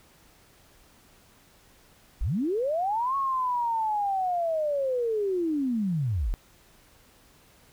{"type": "linear two-way sweep", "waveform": "sine", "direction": "up then down", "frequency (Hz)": [31.09, 1108, 31.09], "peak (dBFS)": -24, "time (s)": [2.21, 6.34], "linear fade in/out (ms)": 0, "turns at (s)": 3.16, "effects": ["pink hiss -58 dBFS RMS until 7.72 s"]}